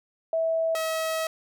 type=tone pair in turn; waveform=sine / sawtooth; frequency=652 / 642.3 Hz; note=E5 / E5; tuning=-19 / -45 cents; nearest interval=unison; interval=26 cents; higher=first; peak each=-22 dBFS; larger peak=neither; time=0.33-0.75 / 0.75-1.27 s; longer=second; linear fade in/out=2 ms; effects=none